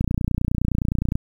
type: click train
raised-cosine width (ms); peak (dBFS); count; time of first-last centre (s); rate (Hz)
5; -9; 35; 0.01-1.155; 29.7
effects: 8-bit